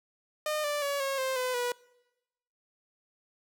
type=tone with pitch steps; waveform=sawtooth; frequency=609 / 586.9 / 565.6 / 545.1 / 525.3 / 506.2 / 487.9 Hz; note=D#5 / D5 / C#5 / C#5 / C5 / B4 / B4; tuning=-37 / -1 / +35 / -29 / +7 / +43 / -21 cents; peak=-25 dBFS; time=0.46-1.72 s; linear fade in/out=2 ms; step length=180 ms; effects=noise-tail reverb RT60 1.0 s tail -24 dB re dry